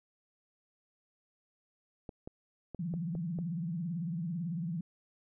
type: clicks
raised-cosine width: 2 ms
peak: -29 dBFS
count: 6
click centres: 2.092 / 2.275 / 2.747 / 2.939 / 3.152 / 3.388 s
type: tone with vibrato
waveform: sine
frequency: 169.2 Hz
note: E3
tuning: 45 cents sharp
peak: -33 dBFS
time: 2.79-4.81 s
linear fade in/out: 5 ms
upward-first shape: triangle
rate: 18 Hz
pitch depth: 200 cents each way
effects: none